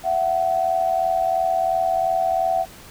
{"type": "tone pair together", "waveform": "sine", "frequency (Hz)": [670, 752.9], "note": ["E5", "F#5"], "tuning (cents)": [28, 30], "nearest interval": "major second", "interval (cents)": 202, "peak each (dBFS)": [-21, -20], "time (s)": [0.03, 2.66], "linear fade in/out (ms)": 50, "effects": ["pink hiss -43 dBFS RMS until 2.9 s"]}